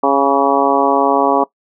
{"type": "harmonic tone with a mistuned harmonic", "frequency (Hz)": 138.59, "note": "C#3", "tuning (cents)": 0, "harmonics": [2, 3, 4, 5, 6, 7, 8], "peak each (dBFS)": [-18, -18, -18, -18, -18, -18, -18], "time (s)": [0.03, 1.44], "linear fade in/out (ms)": 5, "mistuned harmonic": 8, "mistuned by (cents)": 35, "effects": ["noise-tail reverb RT60 0.1 s tail -20 dB re dry"]}